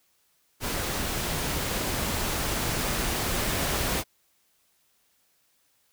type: noise with level ramp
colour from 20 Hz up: pink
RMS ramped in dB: -30 to -27 dBFS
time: 0.6-4.04 s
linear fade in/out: 50 ms
effects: white hiss -68 dBFS RMS until 5.92 s